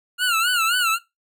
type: tone with vibrato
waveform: 25% pulse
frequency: 1400 Hz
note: F6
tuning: 4 cents sharp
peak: -14 dBFS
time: 0.18-0.99 s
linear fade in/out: 50 ms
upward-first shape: sine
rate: 3.8 Hz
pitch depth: 120 cents each way
effects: noise-tail reverb RT60 0.2 s tail -20 dB re dry

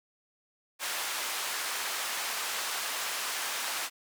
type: band-pass noise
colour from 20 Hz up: pink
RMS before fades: -34 dBFS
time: 0.79-3.9 s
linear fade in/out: 50 ms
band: 960 to 14000 Hz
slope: 12 dB/octave
effects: none

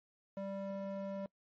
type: tone with band-pass filter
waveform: square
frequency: 196 Hz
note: G3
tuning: in tune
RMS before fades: -41 dBFS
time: 0.37-1.26 s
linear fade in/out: 0 ms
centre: 480 Hz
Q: 2.2
effects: noise-tail reverb RT60 0.1 s tail -25 dB re dry + MP3 32 kbps

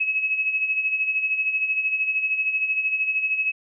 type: tone with tremolo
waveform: sine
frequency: 2570 Hz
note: E7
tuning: 45 cents flat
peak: -18 dBFS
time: 0-3.52 s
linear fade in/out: 10 ms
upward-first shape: sine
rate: 13 Hz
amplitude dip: 60%
effects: none

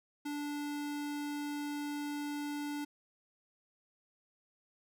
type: tone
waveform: square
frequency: 291.8 Hz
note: D4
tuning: 11 cents flat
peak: -37 dBFS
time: 0.25-2.85 s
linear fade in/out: 10 ms
effects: none

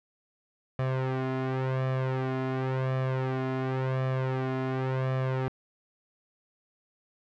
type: tone with flanger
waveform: sawtooth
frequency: 130.81 Hz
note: C3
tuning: in tune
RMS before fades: -29 dBFS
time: 0.79-5.48 s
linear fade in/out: 0 ms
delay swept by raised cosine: 1.7 to 2.9 ms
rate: 0.92 Hz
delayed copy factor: +0.75
effects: low-pass 2000 Hz 12 dB/octave

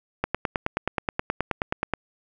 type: click train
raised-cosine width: 0.5 ms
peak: -8 dBFS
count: 17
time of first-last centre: 0.24-1.937 s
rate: 9.43 Hz
effects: none

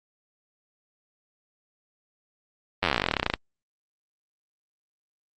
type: slowing click train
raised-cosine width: 0.3 ms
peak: -6 dBFS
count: 25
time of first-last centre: 2.83-3.338 s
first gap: 10 ms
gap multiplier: 1.06
effects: Opus 24 kbps

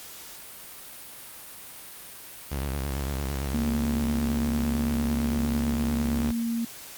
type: tone with vibrato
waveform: sawtooth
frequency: 68.8 Hz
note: C#2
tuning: 12 cents flat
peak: -24 dBFS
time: 2.51-6.32 s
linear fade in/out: 10 ms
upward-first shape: square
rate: 8.9 Hz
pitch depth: 88 cents each way
type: tone with pitch glide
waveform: sine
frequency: 229.9 to 231.5 Hz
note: A#3 to A#3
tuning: -24 to -12 cents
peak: -25 dBFS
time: 3.54-6.65 s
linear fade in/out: 5 ms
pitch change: +12 cents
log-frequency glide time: 4.15-4.4 s
effects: white hiss -43 dBFS RMS until 6.97 s + Opus 48 kbps

